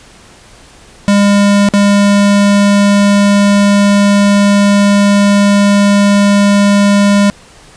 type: tone with dropouts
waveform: square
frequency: 202.1 Hz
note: G#3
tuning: 47 cents flat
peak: -6 dBFS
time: 1.08-7.3 s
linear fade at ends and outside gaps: 0 ms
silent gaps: 1.688-1.737 s
effects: pink hiss -39 dBFS RMS until 7.76 s + resampled to 22050 Hz